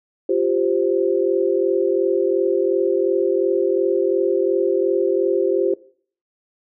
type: chord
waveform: sine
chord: F suspended second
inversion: none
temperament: equal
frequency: 349.2 / 392 / 523.3 Hz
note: F4 / G4 / C5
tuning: 0 / 0 / 0 cents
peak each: -20 / -19 / -22 dBFS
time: 0.29-5.74 s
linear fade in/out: 5 ms
effects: noise-tail reverb RT60 0.5 s tail -19 dB re dry